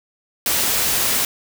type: noise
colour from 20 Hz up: white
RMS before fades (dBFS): -19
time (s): 0.46-1.25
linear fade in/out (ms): 2
effects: none